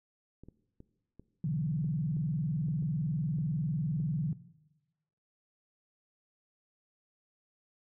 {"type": "clicks", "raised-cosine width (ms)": 3, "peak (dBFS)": -37, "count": 10, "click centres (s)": [0.436, 0.486, 0.804, 1.196, 1.845, 2.168, 2.685, 2.825, 3.386, 4.001]}
{"type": "tone with vibrato", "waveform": "sine", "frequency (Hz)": 150, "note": "D3", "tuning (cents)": 37, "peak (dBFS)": -29, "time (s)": [1.44, 4.33], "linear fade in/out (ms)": 2, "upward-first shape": "square", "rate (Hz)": 20, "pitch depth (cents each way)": 210}
{"effects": ["noise-tail reverb RT60 1.0 s tail -17 dB re dry"]}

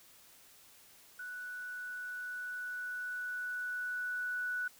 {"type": "tone with level ramp", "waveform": "sine", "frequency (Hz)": 1480, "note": "F#6", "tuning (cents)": 0, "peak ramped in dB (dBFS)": [-41, -33], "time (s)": [1.19, 4.68], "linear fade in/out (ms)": 5, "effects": ["white hiss -60 dBFS RMS until 4.79 s"]}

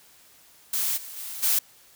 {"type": "noise with level steps", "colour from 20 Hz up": "blue", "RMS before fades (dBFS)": [-26, -40, -36, -22], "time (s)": [0.73, 1.59], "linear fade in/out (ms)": 5, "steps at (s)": [0.96, 1.16, 1.42], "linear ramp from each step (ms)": 20, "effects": ["white hiss -55 dBFS RMS until 1.95 s"]}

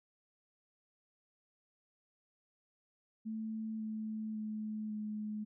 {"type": "tone with pitch steps", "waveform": "sine", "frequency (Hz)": [220, 217.5, 215, 212.5], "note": ["A3", "A3", "A3", "G#3"], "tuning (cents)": [0, -20, -40, 40], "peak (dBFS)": -37, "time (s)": [3.25, 5.45], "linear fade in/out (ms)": 20, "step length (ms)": 550, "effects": []}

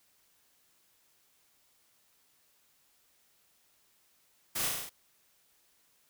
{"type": "noise with echo", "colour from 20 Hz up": "white", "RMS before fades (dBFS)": -34, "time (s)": [4.55, 4.68], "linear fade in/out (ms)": 10, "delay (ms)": 36, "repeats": 6, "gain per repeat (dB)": -2, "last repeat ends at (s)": 4.896, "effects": ["white hiss -69 dBFS RMS until 6.09 s"]}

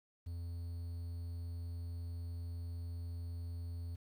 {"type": "tone with quantisation", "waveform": "triangle", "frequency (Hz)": 85.4, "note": "F2", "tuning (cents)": -38, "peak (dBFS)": -38, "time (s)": [0.26, 3.96], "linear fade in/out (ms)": 10, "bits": 11, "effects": []}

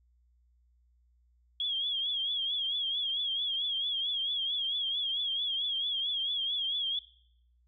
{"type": "tone with vibrato", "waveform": "sine", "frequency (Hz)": 3300, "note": "G#7", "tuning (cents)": -12, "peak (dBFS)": -29, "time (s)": [1.6, 6.99], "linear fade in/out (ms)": 2, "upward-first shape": "triangle", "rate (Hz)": 4.5, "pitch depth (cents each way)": 95, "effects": ["noise-tail reverb RT60 0.7 s tail -19 dB re dry", "added 60 Hz sine -64 dBFS peak until 7.67 s"]}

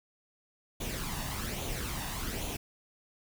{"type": "noise with flanger", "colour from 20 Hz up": "pink", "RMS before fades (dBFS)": -36, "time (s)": [0.8, 2.57], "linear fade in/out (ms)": 10, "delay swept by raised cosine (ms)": [0.29, 1.11], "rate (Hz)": 1.2, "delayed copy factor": 0.55, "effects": []}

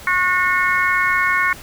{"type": "harmonic tone", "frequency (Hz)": 363.8, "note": "F#4", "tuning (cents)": -29, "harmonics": [3, 4, 5, 6], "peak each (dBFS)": [-20, -20, -20, -20], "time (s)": [0.07, 1.53], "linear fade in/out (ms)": 2, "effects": ["pink hiss -38 dBFS RMS until 1.62 s"]}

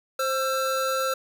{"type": "tone pair together", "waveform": "square", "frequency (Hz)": [527, 1345.7], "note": ["C5", "E6"], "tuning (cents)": [12, 35], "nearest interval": "octave + major third", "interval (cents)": 1623, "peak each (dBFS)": [-27, -27], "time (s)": [0.19, 1.14], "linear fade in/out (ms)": 5, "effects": ["8-bit"]}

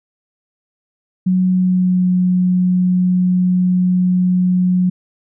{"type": "tone with pitch glide", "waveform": "sine", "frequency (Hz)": [184.3, 181.76], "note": ["F#3", "F#3"], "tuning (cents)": [-7, -31], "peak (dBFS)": -11, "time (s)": [1.26, 4.9], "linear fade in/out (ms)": 10, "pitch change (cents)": -24, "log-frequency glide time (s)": [1.46, 2.1], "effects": []}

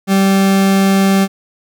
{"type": "tone", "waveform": "40% pulse", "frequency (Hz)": 194.4, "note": "G3", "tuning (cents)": -14, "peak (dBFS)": -8, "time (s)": [0.07, 1.28], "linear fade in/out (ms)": 50, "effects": []}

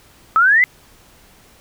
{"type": "exponential sweep", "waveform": "sine", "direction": "up", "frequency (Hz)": [1270, 2076], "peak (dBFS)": -9, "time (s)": [0.36, 0.64], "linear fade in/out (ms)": 0, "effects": ["pink hiss -49 dBFS RMS until 1.6 s"]}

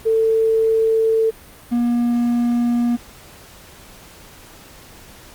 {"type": "tone pair in turn", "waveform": ["sine", "triangle"], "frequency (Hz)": [446.1, 238.9], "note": ["A4", "A#3"], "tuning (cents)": [24, 43], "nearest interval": "major seventh", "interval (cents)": 1081, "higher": "first", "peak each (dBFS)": -13, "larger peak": "neither", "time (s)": [[0.05, 1.31], [1.71, 2.97]], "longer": "neither", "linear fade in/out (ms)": 20, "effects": ["pink hiss -43 dBFS RMS until 5.34 s", "Opus 48 kbps"]}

